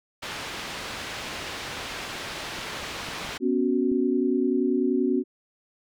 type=low-pass noise; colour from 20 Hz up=white; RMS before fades=-35 dBFS; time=0.22-3.38 s; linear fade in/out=10 ms; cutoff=3400 Hz; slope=12 dB/octave
type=clicks; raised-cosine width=3 ms; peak=-30 dBFS; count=7; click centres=2.154 / 2.59 / 2.831 / 3.088 / 3.249 / 3.291 / 3.917 s
type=chord; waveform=sine; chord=B suspended second; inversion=none; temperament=equal; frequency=246.9 / 277.2 / 370 Hz; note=B3 / C#4 / F#4; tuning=0 / 0 / 0 cents; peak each=-25 dBFS; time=3.4-5.24 s; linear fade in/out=50 ms
effects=none